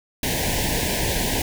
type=band-stop noise; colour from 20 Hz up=pink; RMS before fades=-23 dBFS; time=0.23-1.42 s; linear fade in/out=2 ms; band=990 to 1600 Hz; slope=96 dB/octave; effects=none